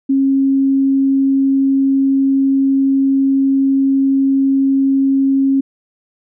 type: tone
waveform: sine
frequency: 271.2 Hz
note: C#4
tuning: 38 cents flat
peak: -10 dBFS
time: 0.09-5.61 s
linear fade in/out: 10 ms
effects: none